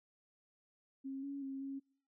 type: tone with pitch steps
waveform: sine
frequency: 269.9 / 279.4 / 270.2 / 273.2 Hz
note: C#4 / C#4 / C#4 / C#4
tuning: -46 / +14 / -44 / -25 cents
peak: -40 dBFS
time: 1.04-1.8 s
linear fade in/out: 20 ms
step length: 190 ms
effects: noise-tail reverb RT60 0.6 s tail -26 dB re dry